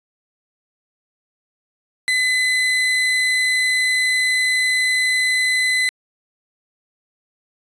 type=tone; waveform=35% pulse; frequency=2018 Hz; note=B6; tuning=37 cents sharp; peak=-14 dBFS; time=2.08-5.89 s; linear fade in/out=0 ms; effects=resampled to 22050 Hz